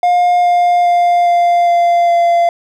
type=tone with pitch steps; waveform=triangle; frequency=710 / 705.5 / 701 / 696.6 / 692.2 / 687.8 Hz; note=F5 / F5 / F5 / F5 / F5 / F5; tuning=+28 / +17 / +6 / -5 / -16 / -27 cents; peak=-6 dBFS; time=0.03-2.49 s; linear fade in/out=2 ms; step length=410 ms; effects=none